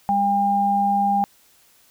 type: tone pair together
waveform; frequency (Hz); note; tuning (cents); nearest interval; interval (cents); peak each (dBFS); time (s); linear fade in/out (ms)
sine; 201.1 / 803; G3 / G5; +44 / +41; 2 octaves; 2397; -24 / -17; 0.09-1.24; 0
effects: white hiss -56 dBFS RMS until 1.9 s